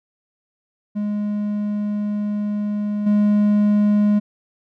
triangle tone with level steps, 207.7 Hz, G#3, in tune, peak -18 / -11 dBFS, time 0.95-4.2 s, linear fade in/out 20 ms, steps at 3.06 s, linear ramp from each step 10 ms, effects none

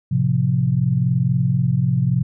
sine chord, F major, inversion first, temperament equal, 110 / 130.81 / 174.61 Hz, A2 / C3 / F3, 0 / 0 / 0 cents, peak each -23 / -17 / -21 dBFS, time 0.11-2.23 s, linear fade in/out 10 ms, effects none

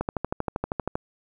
click train, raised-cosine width 1 ms, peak -12 dBFS, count 13, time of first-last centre 0.01-0.955 s, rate 12.7 Hz, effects 9-bit

